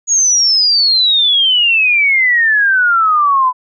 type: exponential sweep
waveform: sine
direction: down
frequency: 6760 to 996 Hz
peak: -8 dBFS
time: 0.07-3.53 s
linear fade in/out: 50 ms
effects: none